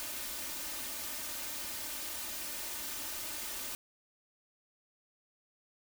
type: noise with comb filter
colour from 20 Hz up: white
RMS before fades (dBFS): -40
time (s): 0-3.75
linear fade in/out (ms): 0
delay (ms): 3.3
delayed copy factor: +0.7
effects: none